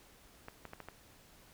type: clicks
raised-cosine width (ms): 0.5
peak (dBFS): -30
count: 5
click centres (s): 0.484 / 0.653 / 0.734 / 0.803 / 0.886
effects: pink hiss -61 dBFS RMS until 1.53 s